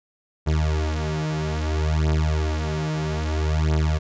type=beating tone pair; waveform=30% pulse; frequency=77.2 / 77.81 Hz; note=D#2 / D#2; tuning=-13 / +1 cents; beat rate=0.61 Hz; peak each=-21 dBFS; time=0.46-3.99 s; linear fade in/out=20 ms; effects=resampled to 16000 Hz